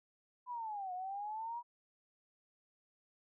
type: linear two-way sweep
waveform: sine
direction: down then up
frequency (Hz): 1006 to 719 to 968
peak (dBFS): -39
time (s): 0.46-1.63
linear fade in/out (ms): 50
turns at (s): 0.93
effects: none